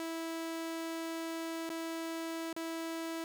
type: tone with dropouts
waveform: sawtooth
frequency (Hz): 328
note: E4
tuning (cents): -9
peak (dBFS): -33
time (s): 0-3.24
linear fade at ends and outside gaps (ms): 1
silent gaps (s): 1.692-1.7 / 2.529-2.564
effects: 10-bit